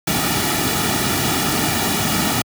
pink noise with comb filter, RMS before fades -19 dBFS, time 0.07-2.42 s, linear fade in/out 5 ms, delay 1.9 ms, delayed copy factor -0.65, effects high-pass 80 Hz 12 dB/octave

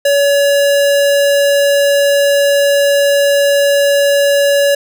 square tone, 566 Hz, C#5, 36 cents sharp, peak -9 dBFS, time 0.05-4.75 s, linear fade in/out 5 ms, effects none

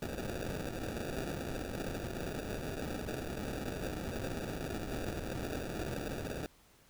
violet noise with sample-and-hold, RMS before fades -39 dBFS, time 0.02-6.46 s, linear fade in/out 0 ms, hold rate 1050 Hz, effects pink hiss -64 dBFS RMS until 6.89 s

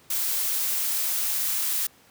blue noise with high-pass filter sweep, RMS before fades -26 dBFS, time 0.1-1.87 s, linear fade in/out 5 ms, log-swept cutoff 260 to 1000 Hz, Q 1.1, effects pink hiss -56 dBFS RMS until 2.1 s + high-pass 100 Hz 12 dB/octave

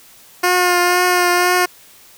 10% pulse tone with vibrato, 357.2 Hz, F4, 39 cents sharp, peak -4 dBFS, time 0.43-1.66 s, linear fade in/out 10 ms, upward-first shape triangle, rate 2 Hz, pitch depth 22 cents each way, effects white hiss -45 dBFS RMS until 2.17 s

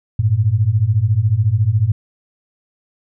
sine beating tone pair, 99 / 113 Hz, G2 / A2, +18 / +47 cents, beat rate 14 Hz, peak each -16 / -14 dBFS, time 0.19-1.92 s, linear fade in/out 5 ms, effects none

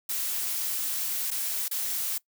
blue noise with dropouts, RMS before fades -30 dBFS, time 0.09-2.18 s, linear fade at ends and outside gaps 5 ms, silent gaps 1.306-1.313 / 1.682-1.711 s, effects noise-tail reverb RT60 0.1 s tail -21 dB re dry

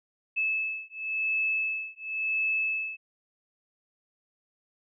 sine beating tone pair, 2608 / 2608.94 Hz, E7 / E7, -19 / -19 cents, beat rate 0.94 Hz, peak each -30 dBFS, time 0.36-2.97 s, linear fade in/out 20 ms, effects none

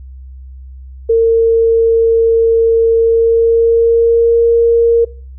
sine tone with pitch glide, 456.2 to 465 Hz, A#4 to A#4, -37 to -4 cents, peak -6 dBFS, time 1.09-5.05 s, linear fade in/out 10 ms, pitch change +33 cents, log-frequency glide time 2.94-4.4 s, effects noise-tail reverb RT60 0.4 s tail -21 dB re dry + added 65 Hz sine -29 dBFS peak until 5.38 s

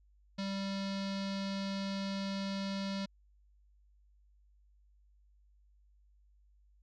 square tone with low-pass filter, 195.8 Hz, G3, 2 cents flat, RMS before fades -37 dBFS, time 0.38-3.06 s, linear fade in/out 10 ms, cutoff 4500 Hz, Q 3.5, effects added 50 Hz sine -63 dBFS peak until 6.82 s

